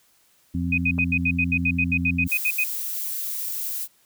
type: harmonic tone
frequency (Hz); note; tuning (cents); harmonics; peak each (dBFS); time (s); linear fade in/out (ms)
86.4; F2; -18; 1 / 2 / 3; -27 / -27 / -27; 0.54-2.28; 10
type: tone bursts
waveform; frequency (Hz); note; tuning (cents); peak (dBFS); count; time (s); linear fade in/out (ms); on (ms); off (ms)
sine; 2500; D#7; +8; -19; 15; 0.72-2.64; 5; 58; 75
type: clicks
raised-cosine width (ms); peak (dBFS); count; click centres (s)
1; -25; 2; 0.981 / 0.986
type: noise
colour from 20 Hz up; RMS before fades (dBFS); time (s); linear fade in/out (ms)
violet; -29; 2.26-3.88; 50
effects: white hiss -61 dBFS RMS until 4.05 s